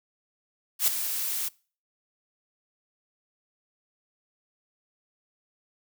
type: noise with ADSR envelope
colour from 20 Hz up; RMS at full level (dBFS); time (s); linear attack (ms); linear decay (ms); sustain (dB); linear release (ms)
blue; -20; 0.79-1.49; 87; 5; -10; 14
effects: noise-tail reverb RT60 0.4 s tail -24 dB re dry